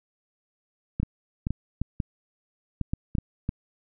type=clicks; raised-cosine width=5 ms; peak=-14 dBFS; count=11; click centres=1 / 1.031 / 1.469 / 1.506 / 1.816 / 2.002 / 2.813 / 2.935 / 3.152 / 3.184 / 3.491 s; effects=none